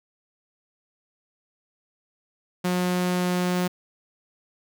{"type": "tone", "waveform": "sawtooth", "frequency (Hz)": 179.9, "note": "F#3", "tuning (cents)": -48, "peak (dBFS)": -18, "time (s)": [2.64, 3.68], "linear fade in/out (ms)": 10, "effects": []}